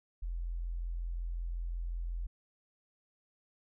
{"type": "tone", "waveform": "sine", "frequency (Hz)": 42.75, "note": "F1", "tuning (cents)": -36, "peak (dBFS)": -34, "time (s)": [0.22, 2.27], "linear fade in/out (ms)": 10, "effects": []}